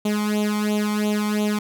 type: tone with flanger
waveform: sawtooth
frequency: 210 Hz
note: G#3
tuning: 19 cents sharp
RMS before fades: -22 dBFS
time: 0.05-1.59 s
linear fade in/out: 5 ms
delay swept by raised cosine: 0.29 to 0.92 ms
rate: 2.9 Hz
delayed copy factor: +0.85
effects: none